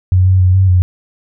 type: tone with pitch steps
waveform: sine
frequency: 92.1 / 93.6 / 91.6 / 95.1 / 90.6 Hz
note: F#2 / F#2 / F#2 / F#2 / F#2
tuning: -7 / +20 / -17 / +48 / -36 cents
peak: -6 dBFS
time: 0.12-0.82 s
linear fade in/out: 0 ms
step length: 140 ms
effects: none